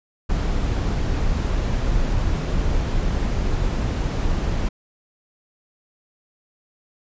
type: noise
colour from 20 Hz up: brown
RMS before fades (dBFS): -21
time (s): 0.29-4.69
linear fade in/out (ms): 10
effects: resampled to 16000 Hz